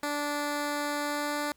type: tone with pitch glide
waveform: 10% pulse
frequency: 291.9 to 293.6 Hz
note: D4 to D4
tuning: -10 to 0 cents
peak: -21 dBFS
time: 0.03-1.52 s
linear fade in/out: 2 ms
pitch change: +10 cents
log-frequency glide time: 0.99-1.37 s
effects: pink hiss -66 dBFS RMS until 1.56 s